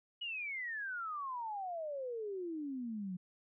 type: exponential sweep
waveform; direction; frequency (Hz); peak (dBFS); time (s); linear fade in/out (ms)
sine; down; 2946 to 176.4; -38; 0.21-3.17; 10
effects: none